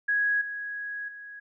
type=tone with level steps; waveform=sine; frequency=1661.2 Hz; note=G#6; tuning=in tune; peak=-22 / -32 / -40 dBFS; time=0.08-1.4 s; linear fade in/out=10 ms; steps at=0.41 / 1.08 s; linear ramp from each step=5 ms; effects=none